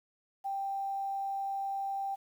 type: tone with quantisation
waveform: sine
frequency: 786 Hz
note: G5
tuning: 4 cents sharp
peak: -32 dBFS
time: 0.44-2.16 s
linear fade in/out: 20 ms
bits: 10
effects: none